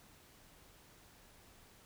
silence, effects pink hiss -62 dBFS RMS until 1.85 s

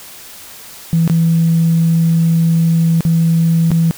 sine tone with dropouts, 165 Hz, E3, 2 cents sharp, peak -8 dBFS, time 0.93-3.91 s, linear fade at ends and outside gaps 0 ms, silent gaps 1.077-1.098 / 3.007-3.051 / 3.706-3.716 s, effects tanh soft clip ceiling -4 dBFS + white hiss -35 dBFS RMS until 3.97 s

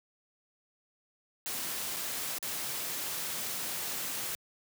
white noise with dropouts, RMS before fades -36 dBFS, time 1.46-4.35 s, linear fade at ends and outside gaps 0 ms, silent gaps 1.963-1.967 / 2.384-2.427 s, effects high-pass 100 Hz 12 dB/octave

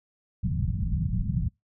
white low-pass noise, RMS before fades -27 dBFS, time 0.43-1.49 s, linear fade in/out 5 ms, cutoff 180 Hz, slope 48 dB/octave, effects noise-tail reverb RT60 0.2 s tail -26 dB re dry

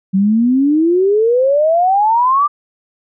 sine exponential sweep, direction up, 186.7 to 1200 Hz, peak -9 dBFS, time 0.13-2.48 s, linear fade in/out 20 ms, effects none

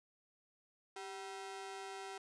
sawtooth ring-modulated tone, 579 Hz, D5, 25 cents flat, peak -38 dBFS, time 0.96-2.18 s, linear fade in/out 5 ms, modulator 187 Hz, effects resampled to 22050 Hz + 11-bit

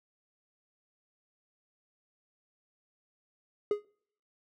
triangle tone with exponential decay, 415.3 Hz, G#4, in tune, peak -20 dBFS, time 3.71-3.85 s, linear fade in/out 2 ms, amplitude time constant 29 ms, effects noise-tail reverb RT60 0.6 s tail -26 dB re dry

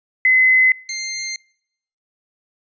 sine / 5% pulse tone pair in turn, 2037 / 2099 Hz, C7 / C7, -47 / +5 cents, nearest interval minor second, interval 52 cents, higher second, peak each -10 dBFS, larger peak neither, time 0.25-0.72 / 0.89-1.36 s, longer neither, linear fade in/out 2 ms, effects noise-tail reverb RT60 0.7 s tail -24 dB re dry + resampled to 16000 Hz

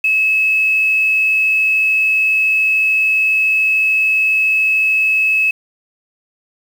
sine tone with quantisation, 2587 Hz, E7, 33 cents flat, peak -11 dBFS, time 0.04-5.51 s, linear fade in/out 5 ms, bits 6, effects none

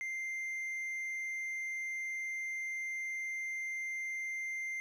sine tone with hard clipping, 2093 Hz, C7, in tune, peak -37 dBFS, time 0.01-4.8 s, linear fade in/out 0 ms, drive 3 dB, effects none

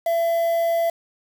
triangle tone with quantisation, 672 Hz, E5, 33 cents sharp, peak -16 dBFS, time 0.06-0.9 s, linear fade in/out 5 ms, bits 6, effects none

